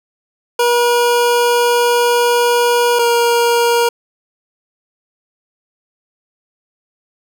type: tone pair in turn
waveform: 25% pulse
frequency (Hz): 480 / 472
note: B4 / A#4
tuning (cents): -49 / +22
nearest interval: unison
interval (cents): 29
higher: first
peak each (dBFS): -7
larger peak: neither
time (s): 0.59-2.99 / 2.99-3.89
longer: first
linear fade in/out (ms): 5
effects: none